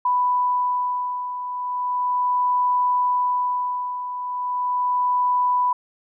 sine beating tone pair, 991 / 991.37 Hz, B5 / B5, +6 / +6 cents, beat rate 0.37 Hz, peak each -26 / -20 dBFS, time 0.05-5.73 s, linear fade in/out 5 ms, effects none

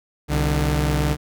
sawtooth tone pair together, 65.41 / 149.49 Hz, C2 / D3, 0 / +31 cents, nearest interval octave + major second, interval 1431 cents, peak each -17 dBFS, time 0.28-1.17 s, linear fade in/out 50 ms, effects none

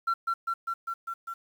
sine tone with echo, 1359 Hz, F6, 48 cents flat, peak -21 dBFS, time 0.07-0.14 s, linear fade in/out 10 ms, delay 200 ms, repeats 6, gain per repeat -2 dB, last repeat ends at 1.34 s, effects tanh soft clip ceiling -22 dBFS + 9-bit

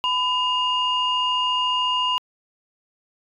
sine tone pair together, 1003 / 2837 Hz, B5 / F7, +26 / +27 cents, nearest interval octave + tritone, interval 1801 cents, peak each -21 dBFS, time 0.04-2.18 s, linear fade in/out 0 ms, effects tanh soft clip ceiling -13 dBFS

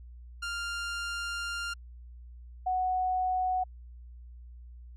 sawtooth / sine tone pair in turn, 1396.9 / 740 Hz, F6 / F#5, 0 / 0 cents, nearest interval major seventh, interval 1100 cents, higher first, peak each -29 / -26 dBFS, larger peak second, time 0.42-1.74 / 2.66-3.64 s, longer first, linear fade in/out 10 ms, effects added 60 Hz sine -45 dBFS peak until 4.96 s + low-pass 8000 Hz 12 dB/octave

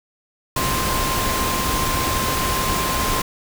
sine tone in noise, 1048 Hz, C6, 2 cents sharp, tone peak -24 dBFS, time 0.56-3.22 s, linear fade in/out 5 ms, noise pink, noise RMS -22 dBFS, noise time 0.56-3.22 s, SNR -5 dB, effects none

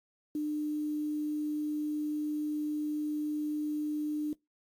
sine tone with quantisation, 300.6 Hz, D4, 40 cents sharp, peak -30 dBFS, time 0.35-4.33 s, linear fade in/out 2 ms, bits 9, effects noise-tail reverb RT60 0.2 s tail -24 dB re dry + AAC 64 kbps

